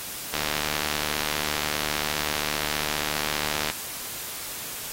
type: click train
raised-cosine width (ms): 0.2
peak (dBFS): -8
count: 253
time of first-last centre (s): 0.34-3.7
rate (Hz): 75
effects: white hiss -35 dBFS RMS until 4.92 s + AAC 48 kbps